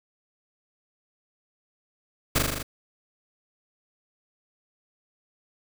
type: noise with echo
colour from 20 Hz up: pink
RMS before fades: -21 dBFS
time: 2.35-2.39 s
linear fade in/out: 10 ms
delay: 40 ms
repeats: 6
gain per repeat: -2 dB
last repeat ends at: 2.63 s
effects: none